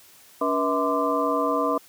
sine tone cluster, 284 / 483 / 645 / 1030 / 1179 Hz, C#4 / B4 / E5 / C6 / D6, +42 / -39 / -38 / -28 / +6 cents, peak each -27 dBFS, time 0.41-1.78 s, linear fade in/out 5 ms, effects white hiss -52 dBFS RMS until 1.88 s + high-pass 60 Hz 12 dB/octave

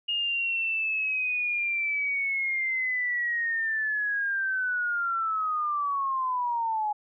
sine linear sweep, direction down, 2852 to 830.6 Hz, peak -25 dBFS, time 0.08-6.93 s, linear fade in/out 10 ms, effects none

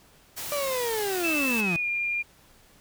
white noise, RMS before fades -35 dBFS, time 0.36-1.62 s, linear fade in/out 20 ms
35% pulse linear sweep, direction down, 590 to 162.2 Hz, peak -25 dBFS, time 0.52-1.76 s, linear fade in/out 0 ms
sine tone with pitch glide, 2637 to 2404 Hz, E7 to D7, 0 to +40 cents, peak -25 dBFS, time 1.23-2.23 s, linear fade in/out 20 ms, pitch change -160 cents, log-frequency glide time 1.56-1.87 s
effects pink hiss -57 dBFS RMS until 2.8 s

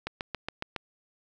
click train, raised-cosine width 0.3 ms, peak -16 dBFS, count 6, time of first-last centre 0.07-0.763 s, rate 7.22 Hz, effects none

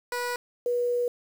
15% pulse / sine tone pair in turn, 488 / 485.4 Hz, B4 / B4, -21 / -30 cents, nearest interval unison, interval 9 cents, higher first, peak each -22 / -23 dBFS, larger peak first, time 0.12-0.36 / 0.66-1.08 s, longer second, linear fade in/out 2 ms, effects 8-bit

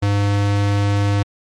square tone, 101.3 Hz, G#2, 43 cents flat, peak -15 dBFS, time 0.02-1.23 s, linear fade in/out 10 ms, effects low-pass 6000 Hz 12 dB/octave + MP3 64 kbps

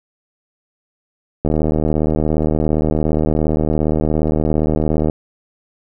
click train, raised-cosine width 2 ms, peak -4 dBFS, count 283, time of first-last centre 1.45-5.098 s, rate 77.3 Hz, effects none

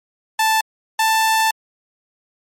sawtooth tone pair in turn, 880 / 884.4 Hz, A5 / A5, 0 / +9 cents, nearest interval unison, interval 9 cents, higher second, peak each -10 dBFS, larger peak neither, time 0.39-0.61 / 0.99-1.51 s, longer second, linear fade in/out 5 ms, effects MP3 64 kbps

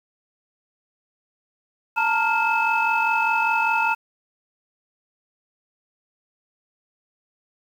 sine tone cluster, 883 / 928 / 1401 / 2607 Hz, A5 / A#5 / F6 / E7, +6 / -8 / +5 / -20 cents, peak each -23 dBFS, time 1.96-3.95 s, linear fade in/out 20 ms, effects tanh soft clip ceiling -10 dBFS + 8-bit

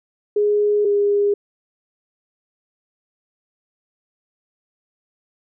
sine tone pair in turn, 415.3 / 407.5 Hz, G#4 / G#4, 0 / -33 cents, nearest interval unison, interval 33 cents, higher first, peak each -14 dBFS, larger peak neither, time 0.36-0.85 / 0.85-1.34 s, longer neither, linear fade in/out 5 ms, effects none

